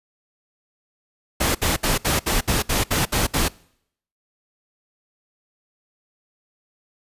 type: noise bursts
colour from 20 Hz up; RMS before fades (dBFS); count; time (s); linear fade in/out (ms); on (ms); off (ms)
pink; -20; 10; 1.4-3.485; 10; 150; 65
effects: noise-tail reverb RT60 0.7 s tail -24 dB re dry + resampled to 32000 Hz